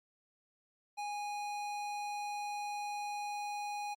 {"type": "tone with hard clipping", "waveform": "sine", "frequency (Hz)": 825, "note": "G#5", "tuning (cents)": -12, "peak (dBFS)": -39, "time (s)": [0.97, 3.95], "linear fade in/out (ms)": 20, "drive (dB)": 17, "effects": ["Opus 48 kbps"]}